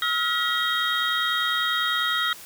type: tone cluster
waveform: sine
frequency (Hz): 1286 / 1416 / 1926 / 3227 / 3761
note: E6 / F6 / B6 / G7 / A#7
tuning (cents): -43 / +23 / -44 / +50 / +15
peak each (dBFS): -28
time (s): 0.02-2.33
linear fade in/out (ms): 2
effects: white hiss -43 dBFS RMS until 2.45 s